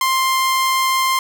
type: tone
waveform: sawtooth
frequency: 1051 Hz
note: C6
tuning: 7 cents sharp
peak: -11 dBFS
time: 0.01-1.19 s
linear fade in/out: 2 ms
effects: none